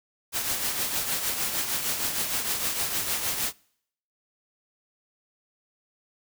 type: noise with tremolo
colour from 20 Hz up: white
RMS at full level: -26 dBFS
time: 0.32-3.53 s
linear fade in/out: 50 ms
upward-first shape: triangle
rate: 6.5 Hz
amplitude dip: 55%
effects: noise-tail reverb RT60 0.7 s tail -26 dB re dry